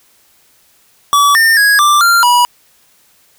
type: tone with pitch steps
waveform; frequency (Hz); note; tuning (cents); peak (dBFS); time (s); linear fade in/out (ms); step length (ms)
square; 1146 / 1810 / 1658 / 1179 / 1386 / 972; D6 / A6 / G#6 / D6 / F6 / B5; -43 / +48 / -3 / +6 / -14 / -28; -7; 1.13-2.45; 0; 220
effects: white hiss -51 dBFS RMS until 3.38 s